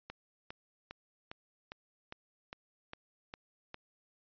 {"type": "click train", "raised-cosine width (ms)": 0.3, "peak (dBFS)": -27, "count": 10, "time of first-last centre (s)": [0.1, 3.744], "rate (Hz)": 2.47, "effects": ["resampled to 11025 Hz"]}